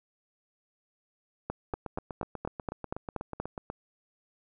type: two click trains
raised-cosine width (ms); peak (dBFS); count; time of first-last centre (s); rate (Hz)
1; -18 / -22; 9 / 17; 1.5-3.4 / 1.74-3.701; 4.21 / 8.16
effects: none